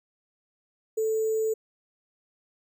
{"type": "tone with sample-and-hold", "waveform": "sine", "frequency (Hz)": 440, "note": "A4", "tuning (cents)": 0, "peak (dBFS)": -23, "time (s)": [0.97, 1.54], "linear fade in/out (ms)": 10, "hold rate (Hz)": 7350, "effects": []}